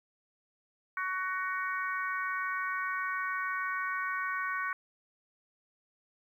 harmonic tone, 373.4 Hz, F#4, 16 cents sharp, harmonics 3 / 4 / 5 / 6, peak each -35 / -35 / -38 / -42 dBFS, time 0.97-4.73 s, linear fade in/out 2 ms, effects 11-bit

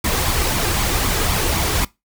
pink noise with flanger, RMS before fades -19 dBFS, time 0.04-1.85 s, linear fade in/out 5 ms, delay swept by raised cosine 0.87 to 2.57 ms, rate 3.9 Hz, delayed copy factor +0.5, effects noise-tail reverb RT60 0.2 s tail -21 dB re dry

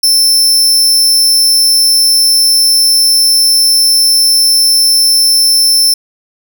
sawtooth tone, 5330 Hz, E8, 18 cents sharp, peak -3 dBFS, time 0.03-5.94 s, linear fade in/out 5 ms, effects none

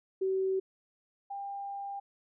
sine tone pair in turn, 381 / 797.6 Hz, G4 / G5, -49 / +30 cents, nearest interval octave + minor second, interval 1279 cents, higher second, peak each -27 / -36 dBFS, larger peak first, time 0.21-0.6 / 1.3-2 s, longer second, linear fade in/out 10 ms, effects none

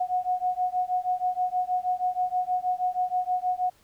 sine beating tone pair, 727 / 733.3 Hz, F#5 / F#5, -31 / -16 cents, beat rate 6.3 Hz, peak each -27 dBFS, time 0-3.7 s, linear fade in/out 10 ms, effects pink hiss -61 dBFS RMS until 3.83 s

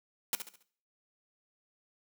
white noise with echo, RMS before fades -30 dBFS, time 0.33-0.35 s, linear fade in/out 0 ms, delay 69 ms, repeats 4, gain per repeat -9 dB, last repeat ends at 0.626 s, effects noise-tail reverb RT60 0.5 s tail -17 dB re dry + high-pass 200 Hz 12 dB/octave

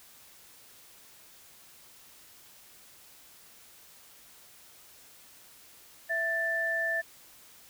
sine tone pair together, 662 / 1767.3 Hz, E5 / A6, +7 / +7 cents, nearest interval octave + perfect fourth, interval 1700 cents, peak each -34 / -28 dBFS, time 6.09-7.02 s, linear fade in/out 20 ms, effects white hiss -55 dBFS RMS until 7.69 s

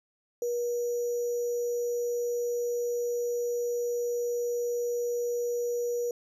sine tone with sample-and-hold, 479.8 Hz, A#4, 50 cents sharp, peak -27 dBFS, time 0.42-6.11 s, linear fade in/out 2 ms, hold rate 6300 Hz, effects resampled to 32000 Hz

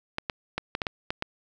clicks, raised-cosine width 0.3 ms, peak -12 dBFS, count 8, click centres 0.184 / 0.298 / 0.58 / 0.751 / 0.818 / 0.868 / 1.105 / 1.224 s, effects none

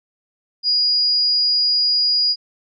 sine tone, 4885 Hz, D#8, 33 cents flat, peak -14 dBFS, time 0.63-2.36 s, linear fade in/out 50 ms, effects none

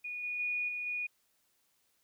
sine tone with level steps, 2456 Hz, D#7, 23 cents flat, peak -37 / -34 / -31 / -35 / -33 dBFS, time 0.04-1.07 s, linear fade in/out 10 ms, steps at 0.23 / 0.39 / 0.68 / 0.86 s, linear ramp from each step 10 ms, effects white hiss -74 dBFS RMS until 2.03 s

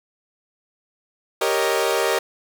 sawtooth chord, Eb dominant seventh, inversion first, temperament equal, 392 / 466.2 / 554.4 / 622.3 Hz, G4 / Bb4 / Db5 / Eb5, 0 / 0 / 0 / 0 cents, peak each -20 / -19 / -22 / -21 dBFS, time 1.41-2.19 s, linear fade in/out 5 ms, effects none

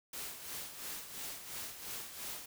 white noise with tremolo, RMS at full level -42 dBFS, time 0.13-2.46 s, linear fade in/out 5 ms, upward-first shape sine, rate 2.9 Hz, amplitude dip 60%, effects none

